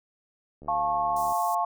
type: click train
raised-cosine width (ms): 2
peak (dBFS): -33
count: 53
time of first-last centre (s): 0.62-1.322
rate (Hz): 74.1
type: chord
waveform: sine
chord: F augmented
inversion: none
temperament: just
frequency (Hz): 698.5 / 873.1 / 1091.3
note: F5 / A5 / C#6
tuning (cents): 0 / -14 / -27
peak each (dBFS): -27 / -28 / -28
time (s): 0.68-1.65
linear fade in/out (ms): 5
type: high-pass noise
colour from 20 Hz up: pink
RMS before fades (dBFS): -42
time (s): 1.16-1.55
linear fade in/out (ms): 5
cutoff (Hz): 6400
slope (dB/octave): 24
effects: none